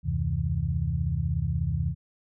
sine tone cluster, 74.9 / 91.2 / 127.8 / 159.3 Hz, D2 / F#2 / C3 / D#3, +35 / -24 / -40 / +41 cents, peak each -30 dBFS, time 0.03-1.95 s, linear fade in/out 50 ms, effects none

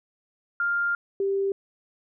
sine tone pair in turn, 1400 / 392.9 Hz, F6 / G4, +4 / +4 cents, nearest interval octave + minor seventh, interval 2200 cents, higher first, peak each -22 dBFS, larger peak neither, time 0.6-0.95 / 1.2-1.52 s, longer first, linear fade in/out 2 ms, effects none

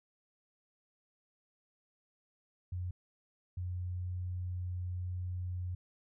sine tone bursts at uneven times, 90.1 Hz, F#2, 45 cents flat, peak -35 dBFS, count 2, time 2.72-2.91 / 3.57-5.75 s, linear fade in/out 5 ms, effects none

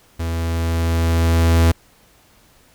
45% pulse tone with level ramp, 83 Hz, E2, 12 cents sharp, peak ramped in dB -21 to -10 dBFS, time 0.19-1.72 s, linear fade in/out 10 ms, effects pink hiss -53 dBFS RMS until 2.74 s

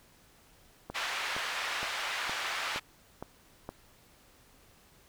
click train, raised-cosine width 1 ms, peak -24 dBFS, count 7, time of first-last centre 0.9-3.691 s, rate 2.15 Hz
white band-pass noise, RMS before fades -35 dBFS, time 0.94-2.8 s, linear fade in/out 20 ms, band 850 to 2600 Hz, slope 12 dB/octave
effects pink hiss -61 dBFS RMS until 5.08 s

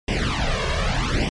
pink noise with flanger, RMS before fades -21 dBFS, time 0.08-1.29 s, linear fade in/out 2 ms, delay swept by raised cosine 0.36 to 1.86 ms, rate 0.83 Hz, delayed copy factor +1, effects low-pass 4000 Hz 12 dB/octave + MP3 48 kbps

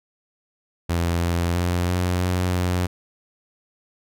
sawtooth tone with pitch steps, 85.3 / 85.9 / 88.1 / 89.8 / 90.6 / 89.9 Hz, F2 / F2 / F2 / F2 / F#2 / F#2, -40 / -28 / +16 / +49 / -36 / -49 cents, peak -16 dBFS, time 0.89-2.87 s, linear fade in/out 10 ms, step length 330 ms, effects none

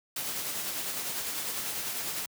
white noise with tremolo, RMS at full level -33 dBFS, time 0.16-2.26 s, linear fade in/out 5 ms, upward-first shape sine, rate 10 Hz, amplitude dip 30%, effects high-pass 100 Hz 12 dB/octave

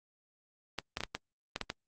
clicks, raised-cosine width 0.2 ms, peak -16 dBFS, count 8, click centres 0.787 / 0.971 / 1.006 / 1.036 / 1.15 / 1.561 / 1.613 / 1.701 s, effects Opus 32 kbps

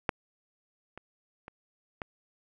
clicks, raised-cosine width 0.5 ms, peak -10 / -28 / -28 / -20 dBFS, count 4, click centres 0.092 / 0.976 / 1.481 / 2.018 s, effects none

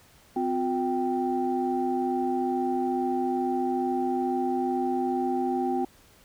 sine tone cluster, 256.3 / 358.6 / 783 Hz, C4 / F4 / G5, -36 / +46 / -2 cents, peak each -28 dBFS, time 0.36-5.85 s, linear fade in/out 5 ms, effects tanh soft clip ceiling -15 dBFS + pink hiss -57 dBFS RMS until 6.24 s

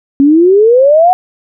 sine exponential sweep, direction up, 270.8 to 748 Hz, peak -3 dBFS, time 0.2-1.13 s, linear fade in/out 0 ms, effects none

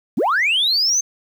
sine linear sweep, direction up, 153.7 to 6360 Hz, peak -13 dBFS, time 0.17-1.01 s, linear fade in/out 10 ms, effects tanh soft clip ceiling -12 dBFS + 8-bit

